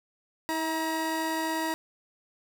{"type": "tone pair together", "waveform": "30% pulse", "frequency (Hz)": [322.3, 951], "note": ["E4", "A#5"], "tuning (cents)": [-39, 34], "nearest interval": "octave + perfect fifth", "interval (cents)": 1873, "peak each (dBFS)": -28, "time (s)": [0.49, 1.74], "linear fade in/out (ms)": 0, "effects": []}